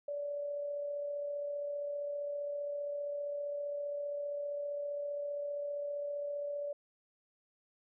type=tone with amplitude modulation; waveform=sine; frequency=577 Hz; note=D5; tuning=31 cents flat; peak=-34 dBFS; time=0.08-6.73 s; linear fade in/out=5 ms; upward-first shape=sine; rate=35.2 Hz; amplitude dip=30%; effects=none